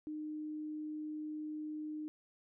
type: tone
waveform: sine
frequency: 305.6 Hz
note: D#4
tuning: 31 cents flat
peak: -39 dBFS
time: 0.07-2.08 s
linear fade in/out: 0 ms
effects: none